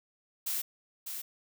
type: noise with echo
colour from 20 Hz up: blue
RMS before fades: -33 dBFS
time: 0.46-0.62 s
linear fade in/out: 10 ms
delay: 600 ms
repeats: 1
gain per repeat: -6 dB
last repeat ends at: 1.22 s
effects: none